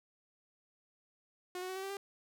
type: tone with pitch steps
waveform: sawtooth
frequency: 362.2 / 369 / 375.8 / 382.9 / 390 / 397.3 Hz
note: F#4 / F#4 / F#4 / G4 / G4 / G4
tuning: -37 / -5 / +27 / -41 / -9 / +23 cents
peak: -35 dBFS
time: 1.55-1.97 s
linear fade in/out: 2 ms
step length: 70 ms
effects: none